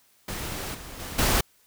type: noise with level steps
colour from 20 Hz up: pink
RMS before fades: -33 / -41 / -36 / -22 dBFS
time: 0.28-1.41 s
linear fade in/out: 5 ms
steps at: 0.74 / 0.99 / 1.18 s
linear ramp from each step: 10 ms
effects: white hiss -62 dBFS RMS until 1.66 s